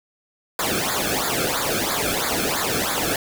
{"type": "noise with flanger", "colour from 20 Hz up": "pink", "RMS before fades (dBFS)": -23, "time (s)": [0.59, 3.16], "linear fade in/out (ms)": 2, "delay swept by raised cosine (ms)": [0.34, 1.06], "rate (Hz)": 3, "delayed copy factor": -0.9, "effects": []}